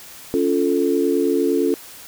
sine chord, Db augmented, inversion none, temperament equal with one note detuned, 280.4 / 349.2 / 440 Hz, Db4 / F4 / A4, +20 / 0 / 0 cents, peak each -20 dBFS, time 0.34-1.74 s, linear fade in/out 0 ms, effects white hiss -40 dBFS RMS until 2.07 s

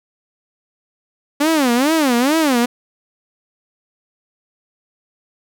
sawtooth tone with vibrato, 277.2 Hz, C#4, in tune, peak -9 dBFS, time 1.4-2.66 s, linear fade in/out 10 ms, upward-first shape sine, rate 2.3 Hz, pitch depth 280 cents each way, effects none

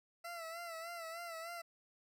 20% pulse tone with vibrato, 670 Hz, E5, 28 cents sharp, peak -39 dBFS, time 0.24-1.62 s, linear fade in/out 10 ms, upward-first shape sine, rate 3.3 Hz, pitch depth 59 cents each way, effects none

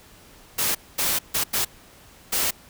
white noise bursts at uneven times, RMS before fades -23 dBFS, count 5, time 0.58-0.75 / 0.98-1.19 / 1.34-1.44 / 1.53-1.65 / 2.32-2.51 s, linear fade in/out 10 ms, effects pink hiss -50 dBFS RMS until 2.69 s

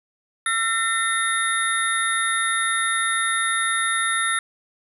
sine tone cluster, 1353 / 1824 / 2048 / 3674 / 10230 Hz, E6 / A#6 / C7 / A#7 / D#9, +45 / -38 / -38 / -26 / +47 cents, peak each -24 / -24 / -32 / -29 / -26 dBFS, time 0.46-4.39 s, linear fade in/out 2 ms, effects 9-bit

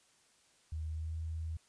sine tone with pitch glide, 78.7 to 80.59 Hz, D#2 to E2, +20 to -39 cents, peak -36 dBFS, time 0.72-1.57 s, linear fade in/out 5 ms, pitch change +41 cents, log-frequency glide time 0.93-1.14 s, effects white hiss -68 dBFS RMS until 1.68 s + resampled to 22050 Hz

